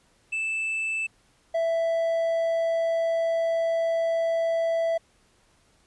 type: tone pair in turn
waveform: triangle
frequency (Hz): 2637 / 661.7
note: E7 / E5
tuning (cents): 0 / +6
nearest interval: 2 octaves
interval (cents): 2394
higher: first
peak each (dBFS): -24 / -20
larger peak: second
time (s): 0.32-1.07 / 1.54-4.98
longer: second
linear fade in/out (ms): 10
effects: pink hiss -63 dBFS RMS until 5.86 s + resampled to 24000 Hz